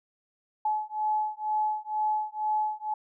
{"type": "beating tone pair", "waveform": "sine", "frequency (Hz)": [854, 856.1], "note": ["G#5", "A5"], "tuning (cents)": [48, -48], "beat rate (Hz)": 2.1, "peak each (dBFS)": -29, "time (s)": [0.65, 2.94], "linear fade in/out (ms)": 5, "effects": []}